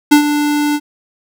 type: tone with ADSR envelope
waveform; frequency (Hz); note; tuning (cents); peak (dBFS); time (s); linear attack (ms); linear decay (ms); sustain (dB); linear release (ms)
square; 294.6; D4; +6; -3; 0.11-0.8; 13; 96; -10; 51
effects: none